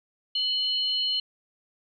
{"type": "tone pair together", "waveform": "sine", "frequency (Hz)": [2984, 4220], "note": ["F#7", "C8"], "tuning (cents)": [14, 14], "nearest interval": "tritone", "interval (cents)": 600, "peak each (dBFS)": [-26, -27], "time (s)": [0.35, 1.2], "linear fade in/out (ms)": 5, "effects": []}